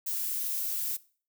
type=noise; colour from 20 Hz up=violet; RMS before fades=-32 dBFS; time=0.06-0.97 s; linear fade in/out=10 ms; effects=noise-tail reverb RT60 0.4 s tail -19 dB re dry